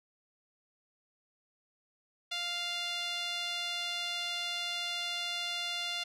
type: tone with band-pass filter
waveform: sawtooth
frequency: 698.5 Hz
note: F5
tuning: in tune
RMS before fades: -36 dBFS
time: 2.31-6.04 s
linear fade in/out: 10 ms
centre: 3500 Hz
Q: 2.5
effects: none